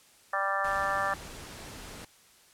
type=harmonic tone; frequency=196 Hz; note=G3; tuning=in tune; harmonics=3 / 4 / 5 / 6 / 7 / 8 / 9; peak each=-35 / -34 / -39 / -31 / -36 / -40 / -33 dBFS; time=0.33-1.14 s; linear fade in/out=5 ms
type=noise; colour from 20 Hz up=pink; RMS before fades=-44 dBFS; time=0.64-2.05 s; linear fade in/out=5 ms
effects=white hiss -59 dBFS RMS until 2.53 s + low-pass 11000 Hz 12 dB/octave